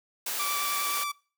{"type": "noise", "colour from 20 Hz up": "white", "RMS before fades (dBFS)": -32, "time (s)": [0.26, 1.04], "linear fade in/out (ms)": 5}
{"type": "tone with vibrato", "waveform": "sawtooth", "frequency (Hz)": 1162, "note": "D6", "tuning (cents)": -19, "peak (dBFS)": -26, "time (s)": [0.39, 1.12], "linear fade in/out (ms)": 10, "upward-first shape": "square", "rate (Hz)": 9.5, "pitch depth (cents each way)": 10}
{"effects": ["noise-tail reverb RT60 0.4 s tail -24 dB re dry", "high-pass 400 Hz 12 dB/octave"]}